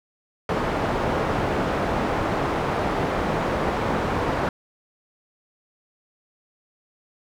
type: low-pass noise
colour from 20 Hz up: white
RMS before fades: -24 dBFS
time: 0.49-4.49 s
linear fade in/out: 2 ms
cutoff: 890 Hz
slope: 12 dB/octave
effects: none